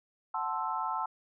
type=chord; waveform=sine; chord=F# half-diminished seventh; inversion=none; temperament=equal; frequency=740 / 880 / 1046.5 / 1318.5 Hz; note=F#5 / A5 / C6 / E6; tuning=0 / 0 / 0 / 0 cents; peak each=-39 / -34 / -36 / -36 dBFS; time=0.34-1.06 s; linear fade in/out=5 ms; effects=none